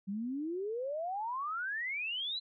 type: exponential sweep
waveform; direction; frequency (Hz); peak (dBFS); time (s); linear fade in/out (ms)
sine; up; 189.4 to 4097; -34; 0.07-2.4; 20
effects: none